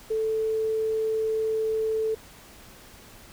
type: tone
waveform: sine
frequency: 440 Hz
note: A4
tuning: in tune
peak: -23 dBFS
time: 0.1-2.15 s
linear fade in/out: 10 ms
effects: pink hiss -49 dBFS RMS until 3.32 s